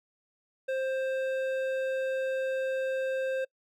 triangle tone with hard clipping, 527 Hz, C5, 12 cents sharp, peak -30 dBFS, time 0.68-3.45 s, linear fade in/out 10 ms, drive 14 dB, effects noise-tail reverb RT60 0.1 s tail -26 dB re dry

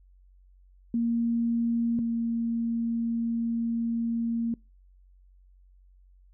sine tone pair in turn, 233.1 / 231.4 Hz, A#3 / A#3, 0 / -13 cents, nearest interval unison, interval 13 cents, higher first, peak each -23 / -25 dBFS, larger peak first, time 0.94-1.99 / 1.99-4.54 s, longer second, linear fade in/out 2 ms, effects noise-tail reverb RT60 0.3 s tail -26 dB re dry + added 46 Hz sine -54 dBFS peak until 6.33 s

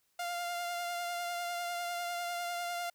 sawtooth tone with vibrato, 698.5 Hz, F5, in tune, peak -31 dBFS, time 0.19-2.9 s, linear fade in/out 5 ms, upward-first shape sine, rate 10 Hz, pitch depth 17 cents each way, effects white hiss -75 dBFS RMS until 2.94 s

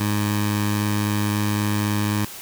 15% pulse tone with notch filter, 103.83 Hz, G#2, in tune, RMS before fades -22 dBFS, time 0-2.25 s, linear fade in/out 5 ms, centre 460 Hz, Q 1.6, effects white hiss -37 dBFS RMS until 2.41 s

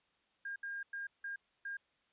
sine tone bursts at uneven times, 1613 Hz, G6, 49 cents sharp, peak -39 dBFS, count 5, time 0.45-0.56 / 0.63-0.83 / 0.93-1.07 / 1.24-1.36 / 1.65-1.77 s, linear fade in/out 5 ms, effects white hiss -75 dBFS RMS until 2.12 s + resampled to 8000 Hz

